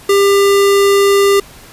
square tone, 398.7 Hz, G4, 29 cents sharp, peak -8 dBFS, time 0.09-1.4 s, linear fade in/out 5 ms, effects pink hiss -38 dBFS RMS until 1.72 s + resampled to 32000 Hz

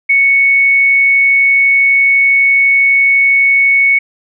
sine tone, 2217 Hz, C#7, in tune, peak -6 dBFS, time 0.09-3.99 s, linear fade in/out 10 ms, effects none

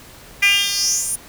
10% pulse tone with high-pass filter sweep, 400.9 Hz, G4, 39 cents sharp, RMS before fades -18 dBFS, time 0.42-1.16 s, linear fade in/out 10 ms, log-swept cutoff 2200 to 9900 Hz, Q 5.8, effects pink hiss -42 dBFS RMS until 1.28 s

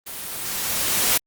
white noise with level ramp, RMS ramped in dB -34 to -18 dBFS, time 0.06-1.18 s, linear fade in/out 10 ms, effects Opus 24 kbps

